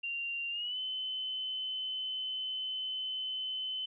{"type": "tone with pitch glide", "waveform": "sine", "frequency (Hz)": [2774, 3043], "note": ["F7", "F#7"], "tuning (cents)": [-12, 48], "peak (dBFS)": -34, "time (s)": [0.03, 3.86], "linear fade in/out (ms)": 10, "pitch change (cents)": 160, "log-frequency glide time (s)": [0.5, 0.79], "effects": []}